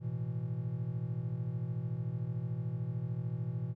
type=chord; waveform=triangle; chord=A suspended second; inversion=none; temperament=equal; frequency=110 / 123.47 / 164.81 Hz; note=A2 / B2 / E3; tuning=0 / 0 / 0 cents; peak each=-38 / -34 / -38 dBFS; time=0-3.75 s; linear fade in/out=50 ms; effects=none